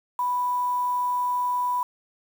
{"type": "tone with quantisation", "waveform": "sine", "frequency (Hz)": 987.8, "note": "B5", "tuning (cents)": 0, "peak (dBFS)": -22, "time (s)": [0.19, 1.83], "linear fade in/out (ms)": 2, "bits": 7, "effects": []}